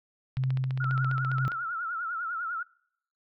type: click train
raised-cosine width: 0.3 ms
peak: -25 dBFS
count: 18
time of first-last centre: 0.37-1.519 s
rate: 14.8 Hz
type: tone with tremolo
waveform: sine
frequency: 130.81 Hz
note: C3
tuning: in tune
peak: -24 dBFS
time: 0.37-1.48 s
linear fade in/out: 0 ms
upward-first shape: sine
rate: 2 Hz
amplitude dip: 30%
type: tone with vibrato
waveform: sine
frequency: 1379 Hz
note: F6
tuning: 22 cents flat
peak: -30 dBFS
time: 0.8-2.63 s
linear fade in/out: 5 ms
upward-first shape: triangle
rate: 10 Hz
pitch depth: 120 cents each way
effects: noise-tail reverb RT60 0.7 s tail -25 dB re dry